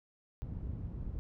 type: low-pass noise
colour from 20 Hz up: white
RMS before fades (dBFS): -40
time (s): 0.42-1.19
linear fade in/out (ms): 0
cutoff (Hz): 100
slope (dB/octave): 12
effects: none